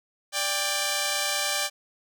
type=tone pair together; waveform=5% pulse; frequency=587.3 / 793 Hz; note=D5 / G5; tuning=0 / +20 cents; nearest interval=perfect fourth; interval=520 cents; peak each=-16 dBFS; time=0.32-1.7 s; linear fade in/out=50 ms; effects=none